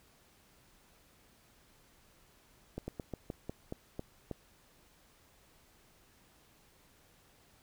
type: slowing click train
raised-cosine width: 2 ms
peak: -25 dBFS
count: 9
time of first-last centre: 2.78-4.313 s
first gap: 100 ms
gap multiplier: 1.18
effects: pink hiss -65 dBFS RMS until 7.62 s